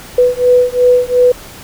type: beating tone pair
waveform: sine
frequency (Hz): 493.9 / 496.7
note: B4 / B4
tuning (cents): 0 / +10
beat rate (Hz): 2.8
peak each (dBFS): -10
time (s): 0.18-1.32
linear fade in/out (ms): 5
effects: pink hiss -33 dBFS RMS until 1.63 s